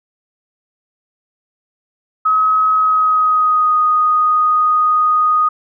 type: tone with pitch glide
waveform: sine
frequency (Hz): 1275 to 1241.6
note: D#6 to D#6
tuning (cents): +42 to -4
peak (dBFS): -10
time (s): 2.25-5.49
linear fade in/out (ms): 10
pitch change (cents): -46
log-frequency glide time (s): 2.73-3.76
effects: none